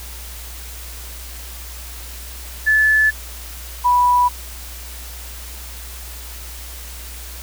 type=tone pair in turn; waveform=sine; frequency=1734 / 983.1 Hz; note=A6 / B5; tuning=-26 / -8 cents; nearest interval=minor seventh; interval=982 cents; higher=first; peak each=-11 dBFS; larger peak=neither; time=2.66-3.11 / 3.84-4.29 s; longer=neither; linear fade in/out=20 ms; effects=added 60 Hz sine -33 dBFS peak until 7.42 s + white hiss -36 dBFS RMS until 7.42 s